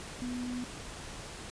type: tone in noise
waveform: sine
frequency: 246.9 Hz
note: B3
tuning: in tune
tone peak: -34 dBFS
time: 0.22-0.64 s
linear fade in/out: 0 ms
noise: pink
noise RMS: -44 dBFS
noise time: 0-1.5 s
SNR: +7 dB
effects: resampled to 22050 Hz